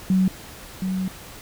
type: tone pair in turn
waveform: sine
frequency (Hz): 187.5 / 187.5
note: F#3 / F#3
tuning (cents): +23 / +23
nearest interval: unison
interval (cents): 0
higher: neither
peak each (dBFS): -15 / -22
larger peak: first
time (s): 0.1-0.28 / 0.82-1.08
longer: second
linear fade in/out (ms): 2
effects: pink hiss -41 dBFS RMS until 1.41 s